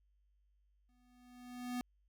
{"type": "tone with exponential growth", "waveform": "square", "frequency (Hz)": 246.9, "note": "B3", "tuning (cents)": 0, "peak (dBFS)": -36, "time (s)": [0.89, 1.81], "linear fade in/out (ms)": 0, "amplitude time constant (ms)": 200, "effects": ["added 50 Hz sine -70 dBFS peak until 2.08 s"]}